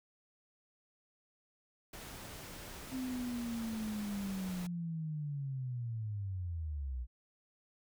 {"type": "noise", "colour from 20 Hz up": "pink", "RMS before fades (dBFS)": -48, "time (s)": [1.93, 4.67], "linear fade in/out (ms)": 5}
{"type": "linear sweep", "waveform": "sine", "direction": "down", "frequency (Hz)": [262.9, 58.27], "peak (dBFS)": -36, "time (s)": [2.9, 7.07], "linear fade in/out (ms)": 50}
{"effects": []}